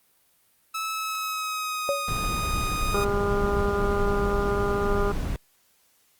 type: tone with pitch glide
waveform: sawtooth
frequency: 1302 to 1240.3 Hz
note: E6 to D#6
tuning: -22 to -6 cents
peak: -24 dBFS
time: 0.74-3.05 s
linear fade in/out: 10 ms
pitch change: -84 cents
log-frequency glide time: 0.91-2.04 s
type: tone with exponential decay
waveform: sine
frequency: 563 Hz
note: C#5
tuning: 27 cents sharp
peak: -19 dBFS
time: 1.89-2.16 s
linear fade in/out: 0 ms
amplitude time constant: 58 ms
type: noise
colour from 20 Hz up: brown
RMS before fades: -28 dBFS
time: 2.08-5.36 s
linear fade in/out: 0 ms
type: harmonic tone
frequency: 202.1 Hz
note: G#3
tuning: 47 cents flat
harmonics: 1 / 2 / 3 / 4 / 5 / 6 / 7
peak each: -33 / -25 / -36 / -35 / -37 / -32 / -35 dBFS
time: 2.94-5.12 s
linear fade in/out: 5 ms
effects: white hiss -64 dBFS RMS until 6.19 s + Opus 32 kbps